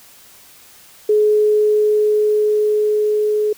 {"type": "tone with level ramp", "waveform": "sine", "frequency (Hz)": 423.4, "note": "G#4", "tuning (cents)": 33, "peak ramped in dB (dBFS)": [-10, -14], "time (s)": [1.09, 3.53], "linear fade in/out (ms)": 5, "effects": ["white hiss -45 dBFS RMS until 3.57 s"]}